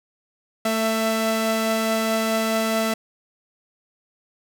sawtooth tone pair together, 222.9 / 664 Hz, A3 / E5, +23 / +12 cents, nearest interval octave + perfect fifth, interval 1889 cents, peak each -19 dBFS, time 0.65-2.94 s, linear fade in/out 5 ms, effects none

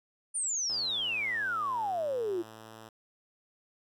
sine exponential sweep, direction down, 9400 to 329.6 Hz, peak -29 dBFS, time 0.34-2.43 s, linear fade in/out 20 ms
5% pulse tone with pitch glide, 110 to 110.83 Hz, A2 to A2, 0 to +13 cents, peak -36 dBFS, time 0.69-2.89 s, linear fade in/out 5 ms, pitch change +13 cents, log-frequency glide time 2.4-2.69 s
effects none

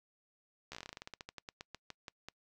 slowing click train, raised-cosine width 0.2 ms, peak -27 dBFS, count 23, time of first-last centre 0.72-2.286 s, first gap 13 ms, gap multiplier 1.14, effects noise-tail reverb RT60 0.1 s tail -26 dB re dry

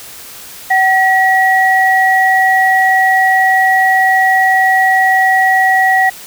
sine tone pair together, 758.2 / 1920 Hz, F#5 / B6, +42 / -49 cents, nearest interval octave + major third, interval 1609 cents, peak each -10 dBFS, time 0.7-6.1 s, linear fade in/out 10 ms, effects white hiss -32 dBFS RMS until 6.26 s

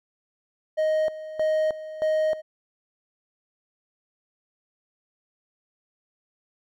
triangle tone with tremolo, 624 Hz, D#5, 5 cents sharp, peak -18 dBFS, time 0.77-2.42 s, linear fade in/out 20 ms, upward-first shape square, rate 1.6 Hz, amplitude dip 80%, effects none

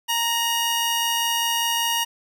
sawtooth tone pair together, 929.3 / 2873 Hz, A#5 / F7, -6 / +48 cents, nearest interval octave + minor sixth, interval 1954 cents, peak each -20 dBFS, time 0.08-2.05 s, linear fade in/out 20 ms, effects none

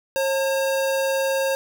square tone pair together, 539 / 904.7 Hz, C#5 / A5, -49 / +48 cents, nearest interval major sixth, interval 897 cents, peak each -21 / -31 dBFS, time 0.16-1.55 s, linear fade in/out 0 ms, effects none

